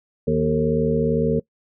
harmonic tone with a mistuned harmonic, 77.78 Hz, D#2, in tune, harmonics 1 / 2 / 3 / 5 / 6 / 7, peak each -31 / -23 / -23 / -28 / -20 / -28 dBFS, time 0.27-1.4 s, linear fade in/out 10 ms, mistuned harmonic 6, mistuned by -59 cents, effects noise-tail reverb RT60 0.1 s tail -22 dB re dry

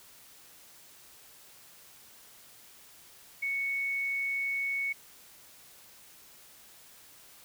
sine tone, 2217 Hz, C#7, in tune, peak -29 dBFS, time 3.42-4.93 s, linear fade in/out 10 ms, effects white hiss -55 dBFS RMS until 7.44 s

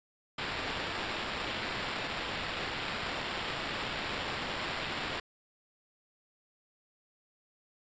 white noise with sample-and-hold, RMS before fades -36 dBFS, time 0.38-5.2 s, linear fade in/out 5 ms, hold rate 6300 Hz, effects resampled to 16000 Hz

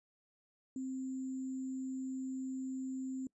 sine tone with sample-and-hold, 261.6 Hz, C4, in tune, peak -37 dBFS, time 0.76-3.27 s, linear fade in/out 2 ms, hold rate 7350 Hz, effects noise-tail reverb RT60 0.1 s tail -23 dB re dry + resampled to 24000 Hz

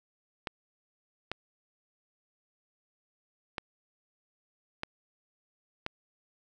clicks, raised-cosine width 0.3 ms, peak -17 dBFS, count 5, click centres 0.472 / 1.316 / 3.582 / 4.834 / 5.864 s, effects none

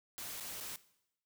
white noise with dropouts, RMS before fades -44 dBFS, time 0.18-0.76 s, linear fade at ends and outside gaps 0 ms, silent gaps 0.4-0.407 / 0.603-0.608 s, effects noise-tail reverb RT60 0.8 s tail -18 dB re dry

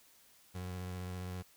30% pulse tone with vibrato, 91 Hz, F#2, 28 cents flat, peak -37 dBFS, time 0.54-1.43 s, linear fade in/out 20 ms, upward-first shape sine, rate 15 Hz, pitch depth 22 cents each way, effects white hiss -64 dBFS RMS until 1.56 s

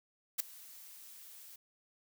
blue noise with ADSR envelope, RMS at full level -29 dBFS, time 0.38-1.56 s, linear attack 20 ms, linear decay 5 ms, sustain -24 dB, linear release 4 ms, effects none

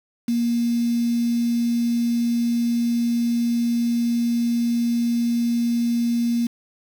sine tone with quantisation, 235.8 Hz, A#3, 20 cents sharp, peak -18 dBFS, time 0.28-6.47 s, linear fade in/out 5 ms, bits 6, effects none

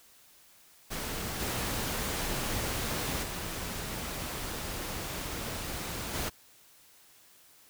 pink noise with level steps, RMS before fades -36 / -33 / -37 / -33 dBFS, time 0.9-6.3 s, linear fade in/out 20 ms, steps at 1.39 / 3.22 / 6.13 s, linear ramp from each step 20 ms, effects white hiss -59 dBFS RMS until 7.69 s

